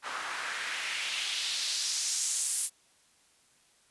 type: noise with band-pass filter sweep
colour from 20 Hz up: white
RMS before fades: -33 dBFS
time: 0.02-2.7 s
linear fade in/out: 50 ms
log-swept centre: 1100 to 10000 Hz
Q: 1.8
effects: white hiss -65 dBFS RMS until 3.9 s + resampled to 24000 Hz